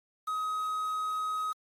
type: tone with quantisation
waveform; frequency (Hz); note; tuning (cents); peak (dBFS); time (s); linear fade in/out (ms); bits
triangle; 1264; D#6; +27; -28; 0.27-1.53; 10; 8
effects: AAC 48 kbps